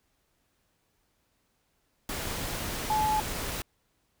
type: tone in noise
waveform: sine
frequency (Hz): 858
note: A5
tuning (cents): -44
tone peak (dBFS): -24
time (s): 2.9-3.2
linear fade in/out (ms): 2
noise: pink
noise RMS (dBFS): -34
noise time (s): 2.09-3.62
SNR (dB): +7
effects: pink hiss -73 dBFS RMS until 4.2 s